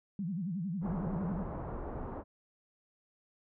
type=tone with vibrato; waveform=sine; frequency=181.3 Hz; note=F#3; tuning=35 cents flat; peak=-33 dBFS; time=0.19-1.43 s; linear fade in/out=2 ms; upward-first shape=sine; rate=11 Hz; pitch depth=220 cents each way
type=low-pass noise; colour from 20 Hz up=pink; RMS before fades=-40 dBFS; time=0.81-2.24 s; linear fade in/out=50 ms; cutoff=1100 Hz; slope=24 dB/octave
effects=none